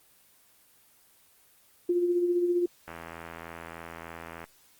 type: tone with tremolo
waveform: sine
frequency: 351.3 Hz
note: F4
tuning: 10 cents sharp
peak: -21 dBFS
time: 1.89-2.66 s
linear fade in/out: 5 ms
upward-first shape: sine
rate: 15 Hz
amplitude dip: 45%
type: click train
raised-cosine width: 0.5 ms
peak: -25 dBFS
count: 131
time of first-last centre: 2.88-4.441 s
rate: 83.3 Hz
effects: white hiss -61 dBFS RMS until 4.79 s + Opus 24 kbps